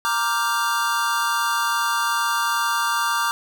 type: chord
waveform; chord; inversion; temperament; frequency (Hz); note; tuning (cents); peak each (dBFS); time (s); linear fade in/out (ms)
square; G minor seventh; first; equal; 932.3 / 1174.7 / 1396.9 / 1568; Bb5 / D6 / F6 / G6; 0 / 0 / 0 / 0; -26 / -24 / -28 / -28; 0.05-3.31; 0
effects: none